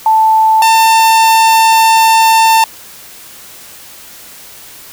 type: tone pair in turn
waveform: sine / 45% pulse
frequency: 880 / 895.9 Hz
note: A5 / A5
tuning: 0 / +31 cents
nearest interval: unison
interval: 31 cents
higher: second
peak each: -5 dBFS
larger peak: neither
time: 0.06-0.62 / 0.62-2.64 s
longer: second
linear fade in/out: 2 ms
effects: white hiss -34 dBFS RMS until 4.92 s